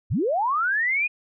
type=linear sweep; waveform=sine; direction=up; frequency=61.8 to 2500 Hz; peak=-20 dBFS; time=0.1-1.08 s; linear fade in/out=20 ms; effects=none